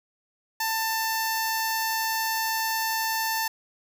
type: tone with notch filter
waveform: 10% pulse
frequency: 891 Hz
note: A5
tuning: 22 cents sharp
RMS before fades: -27 dBFS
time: 0.6-3.48 s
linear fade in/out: 5 ms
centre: 3200 Hz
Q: 0.99
effects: none